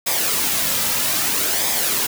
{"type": "noise with flanger", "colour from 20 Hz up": "white", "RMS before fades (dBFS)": -20, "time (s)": [0.06, 2.07], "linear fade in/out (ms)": 10, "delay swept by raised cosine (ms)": [0.69, 2.79], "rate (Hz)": 0.62, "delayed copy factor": -0.5, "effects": []}